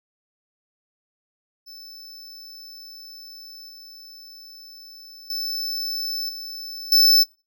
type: tone with level steps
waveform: square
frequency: 5274 Hz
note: E8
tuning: in tune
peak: -40 / -42 / -26 / -33 / -13 dBFS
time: 1.66-7.24 s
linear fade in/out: 20 ms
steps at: 3.69 / 5.3 / 6.29 / 6.92 s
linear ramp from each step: 2 ms
effects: noise-tail reverb RT60 0.3 s tail -21 dB re dry